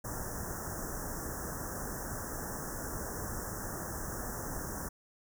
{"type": "band-stop noise", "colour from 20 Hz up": "pink", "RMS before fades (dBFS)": -39, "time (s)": [0.04, 4.89], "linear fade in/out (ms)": 10, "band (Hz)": [1800, 5500], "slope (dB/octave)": 96, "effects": []}